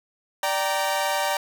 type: chord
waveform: sawtooth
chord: G minor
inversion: second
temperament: equal with one note detuned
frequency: 587.3 / 775.4 / 932.3 Hz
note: D5 / G5 / Bb5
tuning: 0 / -19 / 0 cents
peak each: -23 dBFS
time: 0.43-1.37 s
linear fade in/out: 2 ms
effects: none